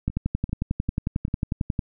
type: two click trains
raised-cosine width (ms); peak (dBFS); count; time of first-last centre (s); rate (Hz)
5; -24 / -11; 4 / 20; 0.1-1.281 / 0.08-1.792; 2.54 / 11.1
effects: none